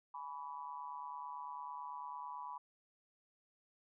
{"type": "tone with amplitude modulation", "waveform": "sine", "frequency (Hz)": 987.8, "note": "B5", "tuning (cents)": 0, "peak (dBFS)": -39, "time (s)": [0.14, 2.58], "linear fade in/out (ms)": 5, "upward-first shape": "sine", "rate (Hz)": 149, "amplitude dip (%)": 95, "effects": []}